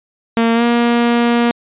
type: tone with pitch glide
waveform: sawtooth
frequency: 229.6 to 237.1 Hz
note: A#3 to A#3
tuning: -26 to +30 cents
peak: -7 dBFS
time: 0.37-1.51 s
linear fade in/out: 0 ms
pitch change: +56 cents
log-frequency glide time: 0.54-0.63 s
effects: resampled to 8000 Hz